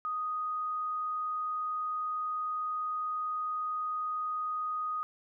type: tone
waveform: sine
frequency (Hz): 1244.5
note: D#6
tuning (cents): 0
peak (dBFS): -31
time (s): 0.05-5.03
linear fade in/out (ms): 0
effects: none